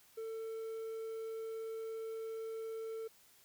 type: tone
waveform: triangle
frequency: 447.1 Hz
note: A4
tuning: 28 cents sharp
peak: -38 dBFS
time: 0.17-3.08 s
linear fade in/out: 10 ms
effects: white hiss -65 dBFS RMS until 3.44 s